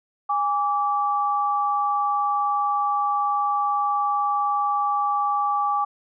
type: tone pair together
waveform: sine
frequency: 819.5 / 1159 Hz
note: G#5 / D6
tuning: -23 / -23 cents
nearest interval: tritone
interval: 600 cents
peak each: -23 / -22 dBFS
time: 0.29-5.85 s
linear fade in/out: 10 ms
effects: none